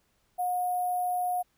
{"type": "tone with sample-and-hold", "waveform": "sine", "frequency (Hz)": 722, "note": "F#5", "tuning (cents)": -43, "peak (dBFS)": -26, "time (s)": [0.38, 1.43], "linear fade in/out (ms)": 20, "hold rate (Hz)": 11025, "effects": ["pink hiss -71 dBFS RMS until 1.57 s"]}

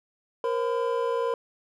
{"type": "tone cluster", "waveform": "triangle", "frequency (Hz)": [469.7, 531, 1012], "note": ["A#4", "C5", "B5"], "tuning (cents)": [13, 25, 42], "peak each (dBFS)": [-24, -29, -29], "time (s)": [0.44, 1.34], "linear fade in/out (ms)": 2, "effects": []}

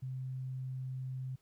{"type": "tone", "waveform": "sine", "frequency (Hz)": 130, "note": "C3", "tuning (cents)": -11, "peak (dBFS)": -37, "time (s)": [0.02, 1.36], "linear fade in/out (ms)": 10, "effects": ["pink hiss -74 dBFS RMS until 1.41 s"]}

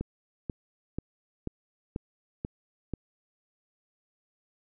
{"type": "click train", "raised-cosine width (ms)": 3, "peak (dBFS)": -19, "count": 7, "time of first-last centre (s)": [0.01, 2.937], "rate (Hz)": 2.05, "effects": []}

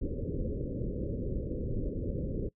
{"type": "low-pass noise", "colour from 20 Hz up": "pink", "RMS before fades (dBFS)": -34, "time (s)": [0.01, 2.49], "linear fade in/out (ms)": 10, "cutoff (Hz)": 550, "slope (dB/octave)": 96, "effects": ["noise-tail reverb RT60 0.1 s tail -22 dB re dry"]}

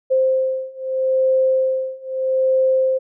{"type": "beating tone pair", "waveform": "sine", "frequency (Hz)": [523, 523.79], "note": ["C5", "C5"], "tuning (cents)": [-1, 2], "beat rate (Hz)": 0.79, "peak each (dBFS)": [-19, -18], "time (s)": [0.1, 2.99], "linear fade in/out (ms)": 20, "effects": []}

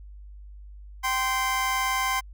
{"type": "tone pair together", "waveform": "25% pulse", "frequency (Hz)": [779, 1039.8], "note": ["G5", "C6"], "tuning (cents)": [-11, -11], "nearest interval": "perfect fourth", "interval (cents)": 500, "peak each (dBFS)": [-26, -21], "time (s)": [1.03, 2.21], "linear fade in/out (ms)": 20, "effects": ["added 50 Hz sine -41 dBFS peak until 2.33 s"]}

